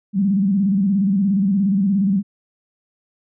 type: tone with vibrato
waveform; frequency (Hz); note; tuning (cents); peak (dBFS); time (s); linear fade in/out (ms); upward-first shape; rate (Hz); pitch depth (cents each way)
sine; 196; G3; 0; -14; 0.13-2.23; 50; square; 17; 87
effects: none